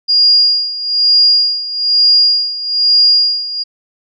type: tone with tremolo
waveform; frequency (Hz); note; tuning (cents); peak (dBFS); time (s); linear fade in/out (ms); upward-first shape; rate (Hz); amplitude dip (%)
sine; 4839; D#8; -49; -5; 0.08-3.64; 20; sine; 1.1; 80
effects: none